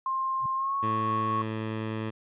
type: tone with pitch glide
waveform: sine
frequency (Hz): 1058 to 1104.2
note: C6 to C#6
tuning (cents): +19 to -7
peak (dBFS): -26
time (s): 0.06-1.42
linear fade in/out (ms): 2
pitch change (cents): +74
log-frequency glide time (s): 0.55-0.76
type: tone with exponential growth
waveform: sine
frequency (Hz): 130.81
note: C3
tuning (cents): 0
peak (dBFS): -34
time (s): 0.38-0.46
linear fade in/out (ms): 2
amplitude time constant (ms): 17
type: tone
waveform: 15% pulse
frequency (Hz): 110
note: A2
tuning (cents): 0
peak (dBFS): -24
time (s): 0.82-2.11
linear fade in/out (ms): 20
effects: resampled to 8000 Hz